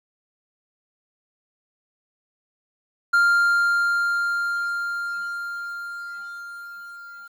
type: tone with level ramp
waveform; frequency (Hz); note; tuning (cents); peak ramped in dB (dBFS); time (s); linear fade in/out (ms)
triangle; 1396.9; F6; 0; -12 to -37; 3.13-7.28; 10
effects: 9-bit